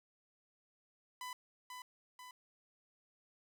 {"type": "tone with echo", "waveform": "sawtooth", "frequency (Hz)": 1000, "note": "B5", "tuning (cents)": 21, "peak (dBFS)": -39, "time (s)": [1.21, 1.33], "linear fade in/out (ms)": 2, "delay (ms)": 490, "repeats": 2, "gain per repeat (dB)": -4, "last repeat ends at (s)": 2.31, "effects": []}